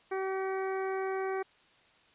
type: harmonic tone with a mistuned harmonic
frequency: 382.5 Hz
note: G4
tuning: 42 cents flat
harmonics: 1 / 2 / 3 / 4 / 5 / 6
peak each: -32 / -38 / -42 / -44 / -46 / -48 dBFS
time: 0.11-1.43 s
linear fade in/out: 10 ms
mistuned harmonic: 6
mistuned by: -24 cents
effects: white hiss -63 dBFS RMS until 2.14 s + resampled to 8000 Hz